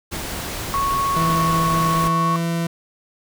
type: noise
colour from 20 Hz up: pink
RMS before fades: -28 dBFS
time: 0.11-2.09 s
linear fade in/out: 20 ms
type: tone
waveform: sine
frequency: 1106 Hz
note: C#6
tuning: 4 cents flat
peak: -18 dBFS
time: 0.74-2.36 s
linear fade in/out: 0 ms
type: tone with pitch glide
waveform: 40% pulse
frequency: 164.81 to 167.88 Hz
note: E3 to E3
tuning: 0 to +32 cents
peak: -19 dBFS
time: 1.16-2.67 s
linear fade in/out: 5 ms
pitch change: +32 cents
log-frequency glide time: 1.93-2.47 s
effects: none